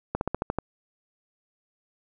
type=slowing click train; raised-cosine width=1 ms; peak=-12 dBFS; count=7; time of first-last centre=0.15-0.586 s; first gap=61 ms; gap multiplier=1.07; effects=none